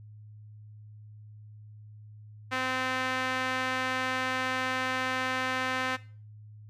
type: tone with band-pass filter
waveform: sawtooth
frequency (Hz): 258.2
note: C4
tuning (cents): -23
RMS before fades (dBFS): -31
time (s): 2.51-5.97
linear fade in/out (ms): 20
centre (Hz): 1800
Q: 1.2
effects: noise-tail reverb RT60 0.4 s tail -17 dB re dry + added 106 Hz sine -46 dBFS peak until 6.69 s